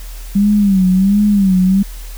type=tone with vibrato; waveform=sine; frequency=196 Hz; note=G3; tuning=in tune; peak=-8 dBFS; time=0.35-1.83 s; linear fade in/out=10 ms; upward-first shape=sine; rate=1.4 Hz; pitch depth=110 cents each way; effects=added 40 Hz sine -26 dBFS peak until 2.17 s + white hiss -38 dBFS RMS until 2.17 s